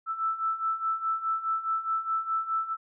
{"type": "beating tone pair", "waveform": "sine", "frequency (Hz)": [1318, 1322.8], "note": ["E6", "E6"], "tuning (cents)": [-1, 6], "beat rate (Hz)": 4.8, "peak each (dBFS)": [-32, -28], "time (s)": [0.06, 2.77], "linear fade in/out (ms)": 50, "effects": []}